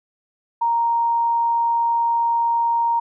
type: tone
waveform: sine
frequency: 932.3 Hz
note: A#5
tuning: in tune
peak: -16 dBFS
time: 0.61-3 s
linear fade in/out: 10 ms
effects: none